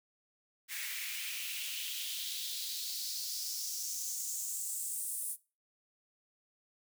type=noise with high-pass filter sweep; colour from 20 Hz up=white; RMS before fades=-39 dBFS; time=0.68-5.37 s; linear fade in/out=50 ms; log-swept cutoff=2000 to 9800 Hz; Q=3.3; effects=noise-tail reverb RT60 0.3 s tail -20 dB re dry